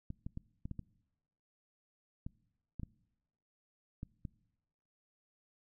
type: clicks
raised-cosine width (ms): 5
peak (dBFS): -29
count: 11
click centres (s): 0.104 / 0.265 / 0.374 / 0.655 / 0.713 / 0.793 / 2.265 / 2.797 / 2.833 / 4.031 / 4.252
effects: noise-tail reverb RT60 1.0 s tail -23 dB re dry